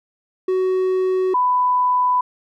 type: tone pair in turn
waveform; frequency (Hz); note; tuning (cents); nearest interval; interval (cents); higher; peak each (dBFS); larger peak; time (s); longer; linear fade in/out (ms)
triangle / sine; 373.1 / 996.1; F#4 / B5; +14 / +15; octave + perfect fourth; 1701; second; -14; neither; 0.48-1.34 / 1.34-2.21; second; 5
effects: none